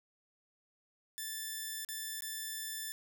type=tone with dropouts; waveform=5% pulse; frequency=1760 Hz; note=A6; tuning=in tune; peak=-28 dBFS; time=1.18-2.92 s; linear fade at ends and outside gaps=0 ms; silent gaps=1.848-1.888 / 2.207-2.222 s; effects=none